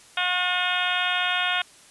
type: harmonic tone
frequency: 360.6 Hz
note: F#4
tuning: 45 cents flat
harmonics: 2 / 3 / 4 / 5 / 6 / 7 / 8 / 9 / 10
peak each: -30 / -33 / -27 / -33 / -33 / -30 / -31 / -30 / -32 dBFS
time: 0.17-1.62 s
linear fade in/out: 5 ms
effects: white hiss -51 dBFS RMS until 1.9 s + resampled to 24000 Hz